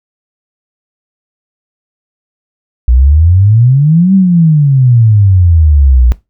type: exponential two-way sweep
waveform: sine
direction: up then down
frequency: 58.27 to 196 to 58.27 Hz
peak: -3 dBFS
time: 2.88-6.12 s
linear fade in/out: 0 ms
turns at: 4.14 s
effects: noise-tail reverb RT60 0.2 s tail -18 dB re dry